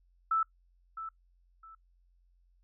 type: tone with echo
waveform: sine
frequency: 1318.5 Hz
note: E6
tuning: in tune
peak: -25 dBFS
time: 0.31-0.43 s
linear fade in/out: 5 ms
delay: 660 ms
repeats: 2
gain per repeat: -12 dB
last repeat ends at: 1.75 s
effects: noise-tail reverb RT60 0.1 s tail -22 dB re dry + added 44 Hz sine -64 dBFS peak until 2.63 s